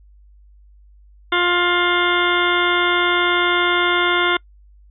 harmonic tone with a mistuned harmonic, 352.2 Hz, F4, 15 cents sharp, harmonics 1 / 2 / 3 / 4 / 5 / 6 / 8 / 9 / 10, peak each -21 / -27 / -22 / -20 / -30 / -22 / -29 / -29 / -24 dBFS, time 1.32-4.37 s, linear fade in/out 5 ms, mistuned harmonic 8, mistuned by +17 cents, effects noise-tail reverb RT60 0.1 s tail -26 dB re dry + added 50 Hz sine -45 dBFS peak until 4.9 s

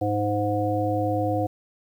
harmonic tone, 103.8 Hz, G#2, in tune, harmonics 1 / 3 / 5 / 7, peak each -27 / -27 / -27 / -27 dBFS, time 0.01-1.47 s, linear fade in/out 10 ms, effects 9-bit

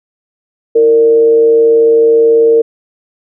sine tone with frequency modulation, 459.2 Hz, A#4, 26 cents flat, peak -4 dBFS, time 0.75-2.62 s, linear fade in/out 10 ms, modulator 133 Hz, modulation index 0.28, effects none

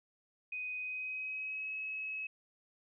sine tone with pitch glide, 2500 to 2570 Hz, D#7 to E7, +8 to -45 cents, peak -37 dBFS, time 0.52-2.27 s, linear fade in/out 5 ms, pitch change +47 cents, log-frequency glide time 0.79-1.74 s, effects none

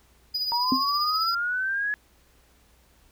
triangle tone with tremolo, 4942 Hz, D#8, 13 cents flat, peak -22 dBFS, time 0.34-1.35 s, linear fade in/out 10 ms, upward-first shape triangle, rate 15 Hz, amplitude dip 55%
sine linear sweep, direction up, 932.3 to 1700 Hz, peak -24 dBFS, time 0.52-1.94 s, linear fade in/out 0 ms
sine tone with exponential decay, 259.4 Hz, C4, 15 cents flat, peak -16 dBFS, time 0.72-0.85 s, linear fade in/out 2 ms, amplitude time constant 27 ms
effects added 60 Hz sine -61 dBFS peak until 3.11 s + pink hiss -61 dBFS RMS until 3.11 s

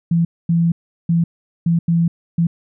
sine tone bursts at uneven times, 168.2 Hz, E3, 35 cents sharp, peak -12 dBFS, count 6, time 0.11-0.25 / 0.49-0.72 / 1.09-1.24 / 1.66-1.79 / 1.88-2.08 / 2.38-2.47 s, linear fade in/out 5 ms, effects none

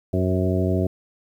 harmonic tone with a mistuned harmonic, 92.5 Hz, F#2, in tune, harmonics 1 / 2 / 3 / 4 / 5 / 6 / 7, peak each -22 / -25 / -27 / -26 / -33 / -32 / -29 dBFS, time 0.13-0.87 s, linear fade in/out 5 ms, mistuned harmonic 6, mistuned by -23 cents, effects 9-bit

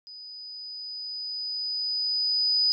sine tone with level ramp, 4978 Hz, D#8, in tune, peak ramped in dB -41 to -19 dBFS, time 0.07-2.72 s, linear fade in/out 0 ms, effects none

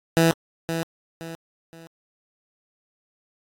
15% pulse tone with echo, 164.81 Hz, E3, in tune, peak -9 dBFS, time 0.17-0.31 s, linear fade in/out 0 ms, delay 520 ms, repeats 3, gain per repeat -9 dB, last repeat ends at 1.87 s, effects AAC 48 kbps

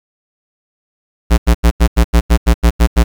square tone bursts, 58.27 Hz, A#1, in tune, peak -6 dBFS, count 11, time 1.3-3.04 s, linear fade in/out 20 ms, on 80 ms, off 86 ms, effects 7-bit

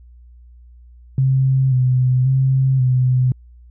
sine tone with vibrato, 130 Hz, C3, 11 cents flat, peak -12 dBFS, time 1.18-3.32 s, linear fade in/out 2 ms, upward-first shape square, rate 0.93 Hz, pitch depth 36 cents each way, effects added 60 Hz sine -41 dBFS peak until 3.7 s

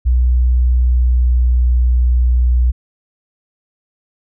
sine tone with pitch glide, 61.7 to 61.2 Hz, B1 to B1, -1 to -15 cents, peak -9 dBFS, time 0.05-2.72 s, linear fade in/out 20 ms, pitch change -14 cents, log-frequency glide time 0.73-1.5 s, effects none

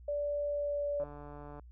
sine tone with pitch glide, 581 to 577.3 Hz, D5 to D5, -19 to -30 cents, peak -31 dBFS, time 0.08-1.04 s, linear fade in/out 5 ms, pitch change -11 cents, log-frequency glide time 0.47-0.85 s
click train, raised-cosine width 1 ms, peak -35 dBFS, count 88, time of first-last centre 1-1.596 s, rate 146 Hz
effects added 60 Hz sine -50 dBFS peak until 1.71 s

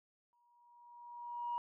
sine tone with exponential growth, 956 Hz, A#5, 43 cents sharp, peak -33 dBFS, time 0.33-1.58 s, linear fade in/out 0 ms, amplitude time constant 270 ms, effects tanh soft clip ceiling -31 dBFS

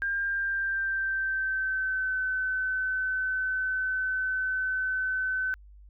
sine tone with pitch glide, 1600 to 1519.8 Hz, G6 to F#6, +35 to +46 cents, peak -26 dBFS, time 0.02-5.54 s, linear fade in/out 0 ms, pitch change -89 cents, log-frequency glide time 0.21-2.18 s, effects added 50 Hz sine -48 dBFS peak until 5.89 s

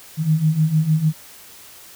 sine beating tone pair, 152.3 / 158.9 Hz, D#3 / D#3, -37 / +37 cents, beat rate 6.6 Hz, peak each -20 / -16 dBFS, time 0.17-1.13 s, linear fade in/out 50 ms, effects white hiss -43 dBFS RMS until 1.95 s

